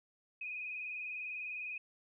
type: tone with vibrato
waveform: sine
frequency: 2489 Hz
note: D#7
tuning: in tune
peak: -39 dBFS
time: 0.41-1.78 s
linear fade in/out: 5 ms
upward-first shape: sine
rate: 20 Hz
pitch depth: 51 cents each way
effects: none